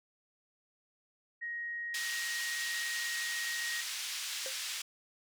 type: tone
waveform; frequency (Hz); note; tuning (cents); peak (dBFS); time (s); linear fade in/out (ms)
sine; 1882; A#6; +16; -36; 1.41-3.82; 20
type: band-pass noise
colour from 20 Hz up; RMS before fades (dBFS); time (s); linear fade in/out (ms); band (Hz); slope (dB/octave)
white; -39; 1.94-4.82; 5; 2000 to 6100; 12
type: tone with exponential decay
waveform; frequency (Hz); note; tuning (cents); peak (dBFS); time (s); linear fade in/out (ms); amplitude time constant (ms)
square; 528; C5; +16; -38; 4.46-4.57; 1; 23
effects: none